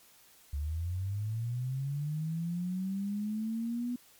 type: linear sweep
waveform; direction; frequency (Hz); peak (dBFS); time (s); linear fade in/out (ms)
sine; up; 69.3 to 246.9; -31; 0.53-3.96; 5
effects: white hiss -60 dBFS RMS until 4.19 s + MP3 96 kbps